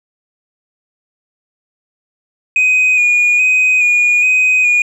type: tone with vibrato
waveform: sine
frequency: 2476 Hz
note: D#7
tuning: 9 cents flat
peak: -6 dBFS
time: 2.56-4.82 s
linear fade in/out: 2 ms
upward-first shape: square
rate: 1.2 Hz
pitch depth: 23 cents each way
effects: tanh soft clip ceiling -7 dBFS